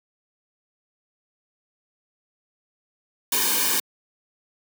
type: noise with comb filter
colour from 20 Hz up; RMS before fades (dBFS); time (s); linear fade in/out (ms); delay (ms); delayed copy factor
white; -22; 3.32-3.8; 5; 1.5; -0.85
effects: high-pass 200 Hz 12 dB/octave